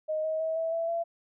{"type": "tone with pitch steps", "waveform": "sine", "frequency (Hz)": [622.3, 632.4, 642.8, 653.2, 663.9, 674.7], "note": ["D#5", "D#5", "E5", "E5", "E5", "E5"], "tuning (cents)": [0, 28, -44, -16, 12, 40], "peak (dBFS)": -27, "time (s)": [0.08, 1.04], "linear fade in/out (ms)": 20, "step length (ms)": 160, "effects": []}